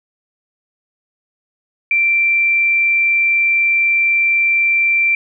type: tone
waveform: sine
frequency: 2352 Hz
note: D7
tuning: 2 cents sharp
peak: -11 dBFS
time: 1.91-5.15 s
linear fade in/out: 2 ms
effects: none